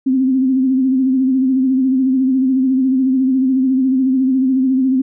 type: tone with vibrato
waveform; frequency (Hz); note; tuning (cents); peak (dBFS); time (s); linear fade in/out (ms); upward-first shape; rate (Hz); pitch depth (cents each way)
sine; 261.6; C4; 0; -11; 0.06-5.02; 10; sine; 14; 49
effects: none